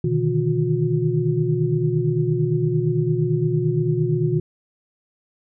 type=tone cluster; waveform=sine; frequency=124.5 / 149.9 / 158.7 / 359.3 Hz; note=B2 / D3 / D#3 / F4; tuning=+14 / +36 / +35 / +49 cents; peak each=-23 dBFS; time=0.04-4.4 s; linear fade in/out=5 ms; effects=none